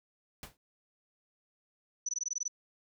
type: noise with exponential decay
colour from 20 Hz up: pink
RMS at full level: -41 dBFS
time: 0.43-0.57 s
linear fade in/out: 1 ms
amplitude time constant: 30 ms
type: tone bursts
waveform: sine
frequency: 5960 Hz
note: F#8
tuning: 12 cents sharp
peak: -31 dBFS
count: 9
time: 2.06-2.481 s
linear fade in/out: 5 ms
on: 29 ms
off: 20 ms
effects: none